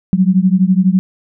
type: beating tone pair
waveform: sine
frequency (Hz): 181.6 / 193.6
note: F#3 / G3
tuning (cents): -32 / -21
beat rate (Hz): 12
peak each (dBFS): -11 / -12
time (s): 0.13-0.99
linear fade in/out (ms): 0
effects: none